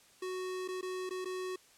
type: tone with dropouts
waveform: square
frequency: 370 Hz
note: F#4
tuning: in tune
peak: -37 dBFS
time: 0.22-1.56 s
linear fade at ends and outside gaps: 5 ms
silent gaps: 0.678-0.685 / 0.812-0.827 / 1.094-1.107 / 1.247-1.255 s
effects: white hiss -62 dBFS RMS until 1.77 s + low-pass 10000 Hz 12 dB/octave